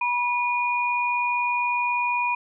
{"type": "tone pair together", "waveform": "sine", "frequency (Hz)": [972, 2445], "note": ["B5", "D#7"], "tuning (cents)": [-28, -31], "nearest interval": "octave + major third", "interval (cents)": 1597, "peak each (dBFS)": [-23, -25], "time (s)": [0.01, 2.35], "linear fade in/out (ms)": 5, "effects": []}